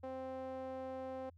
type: tone with band-pass filter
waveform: sawtooth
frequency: 261.6 Hz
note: C4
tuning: in tune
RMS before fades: -44 dBFS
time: 0.03-1.3 s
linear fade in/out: 10 ms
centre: 600 Hz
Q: 2.5
effects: added 85 Hz sine -59 dBFS peak until 1.37 s